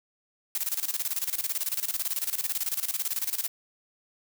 blue noise with tremolo, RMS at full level -28 dBFS, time 0.55-3.48 s, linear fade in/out 2 ms, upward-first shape square, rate 18 Hz, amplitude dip 80%, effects none

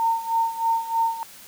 sine tone with tremolo, 912 Hz, A#5, 38 cents flat, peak -17 dBFS, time 0-1.23 s, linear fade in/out 0 ms, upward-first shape sine, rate 3.2 Hz, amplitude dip 80%, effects white hiss -45 dBFS RMS until 1.47 s

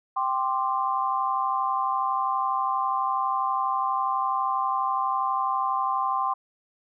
sine chord, G suspended fourth, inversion none, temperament equal with one note detuned, 784 / 1046.5 / 1178.7 Hz, G5 / C6 / D6, 0 / 0 / +6 cents, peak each -28 / -25 / -30 dBFS, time 0.16-6.34 s, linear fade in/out 10 ms, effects none

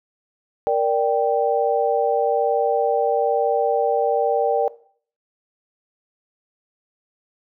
sine chord, G minor, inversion first, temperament equal, 466.2 / 587.3 / 784 Hz, Bb4 / D5 / G5, 0 / 0 / 0 cents, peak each -20 / -21 / -21 dBFS, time 0.67-4.68 s, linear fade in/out 0 ms, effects noise-tail reverb RT60 0.5 s tail -18 dB re dry

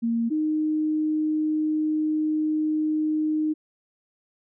sine tone pair in turn, 231.3 / 308.7 Hz, A#3 / D#4, -13 / -14 cents, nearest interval perfect fourth, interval 499 cents, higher second, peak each -21 dBFS, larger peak neither, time 0.02-0.3 / 0.3-3.54 s, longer second, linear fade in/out 20 ms, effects none

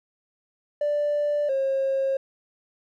triangle tone pair in turn, 587.3 / 539 Hz, D5 / C#5, 0 / -49 cents, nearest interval minor second, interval 149 cents, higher first, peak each -18 dBFS, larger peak neither, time 0.81-1.49 / 1.49-2.17 s, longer neither, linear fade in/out 5 ms, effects tanh soft clip ceiling -18 dBFS

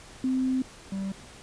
sine / triangle tone pair in turn, 259.3 / 194.26 Hz, C4 / G3, -15 / -15 cents, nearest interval perfect fourth, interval 500 cents, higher first, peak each -23 / -27 dBFS, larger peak first, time 0.24-0.62 / 0.92-1.12 s, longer first, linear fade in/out 2 ms, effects pink hiss -48 dBFS RMS until 1.42 s + resampled to 22050 Hz

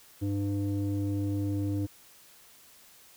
square tone with low-pass filter, 100.4 Hz, G2, 42 cents sharp, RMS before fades -30 dBFS, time 0.21-1.87 s, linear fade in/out 20 ms, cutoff 360 Hz, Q 4.5, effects white hiss -56 dBFS RMS until 3.16 s

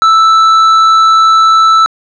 triangle tone with tanh clipping, 1318.5 Hz, E6, in tune, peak -5 dBFS, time 0.02-1.86 s, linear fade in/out 0 ms, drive 13 dB, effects low-pass 6000 Hz 12 dB/octave

